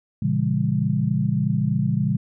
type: chord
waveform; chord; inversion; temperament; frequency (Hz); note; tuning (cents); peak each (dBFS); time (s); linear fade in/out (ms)
sine; A# diminished seventh; none; just; 116.54 / 139.85 / 167.82 / 201.4; A#2 / C#3 / E3 / G3; 0 / +16 / +31 / +47; -25 / -23 / -25 / -24; 0.22-2.17; 5
effects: none